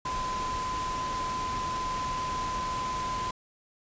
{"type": "tone in noise", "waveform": "sine", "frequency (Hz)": 1018, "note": "C6", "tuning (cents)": -48, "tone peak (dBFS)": -30, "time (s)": [0.05, 3.31], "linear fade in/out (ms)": 5, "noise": "pink", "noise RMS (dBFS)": -37, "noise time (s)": [0.05, 3.31], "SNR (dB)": 4, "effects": ["resampled to 16000 Hz"]}